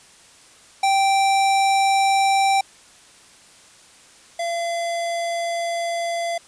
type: tone pair in turn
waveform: square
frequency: 782 / 681.1 Hz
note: G5 / F5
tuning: -4 / -44 cents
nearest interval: major second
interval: 240 cents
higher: first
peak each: -16 / -23 dBFS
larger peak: first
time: 0.83-2.61 / 4.39-6.38 s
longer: second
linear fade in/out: 5 ms
effects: white hiss -49 dBFS RMS until 6.47 s + resampled to 22050 Hz